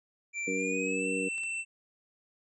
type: tone with pitch glide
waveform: square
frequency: 2349 to 2683 Hz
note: D7 to E7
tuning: 0 to +30 cents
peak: -33 dBFS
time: 0.33-1.65 s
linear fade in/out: 50 ms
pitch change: +230 cents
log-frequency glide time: 0.54-1.07 s
type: harmonic tone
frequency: 94.6 Hz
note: F#2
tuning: 39 cents sharp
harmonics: 2 / 3 / 4 / 5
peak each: -38 / -35 / -39 / -34 dBFS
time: 0.47-1.29 s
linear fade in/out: 10 ms
type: clicks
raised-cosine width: 0.2 ms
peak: -34 dBFS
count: 2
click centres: 1.381 / 1.435 s
effects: resampled to 24000 Hz